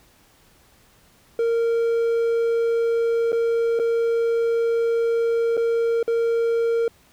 triangle tone with dropouts, 462.5 Hz, A#4, 14 cents flat, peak -16 dBFS, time 1.39-6.88 s, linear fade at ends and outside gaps 2 ms, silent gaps 3.32-3.328 / 3.791-3.797 / 5.569-5.575 / 6.029-6.078 s, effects pink hiss -56 dBFS RMS until 7.12 s

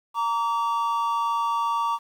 triangle tone pair together, 927 / 1149.2 Hz, A#5 / D6, -10 / -38 cents, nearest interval major third, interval 372 cents, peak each -23 dBFS, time 0.14-1.99 s, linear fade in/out 50 ms, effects 9-bit

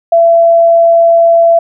sine tone, 672 Hz, E5, 33 cents sharp, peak -3 dBFS, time 0.12-1.59 s, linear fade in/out 5 ms, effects none

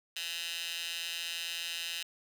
15% pulse tone with high-pass filter, 168.9 Hz, E3, 42 cents sharp, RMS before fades -38 dBFS, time 0.16-2.03 s, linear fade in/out 5 ms, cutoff 3000 Hz, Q 2.5, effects none

